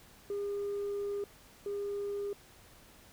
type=tone pair in turn; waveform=sine; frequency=405 / 405 Hz; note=G#4 / G#4; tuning=-43 / -43 cents; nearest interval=unison; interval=0 cents; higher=neither; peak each=-31 / -32 dBFS; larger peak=first; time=0.3-1.24 / 1.66-2.33 s; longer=first; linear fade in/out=2 ms; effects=tanh soft clip ceiling -31 dBFS + pink hiss -58 dBFS RMS until 3.12 s